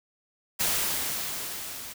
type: noise with level ramp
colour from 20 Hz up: white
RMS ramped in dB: -25 to -40 dBFS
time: 0.59-1.94 s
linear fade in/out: 20 ms
effects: none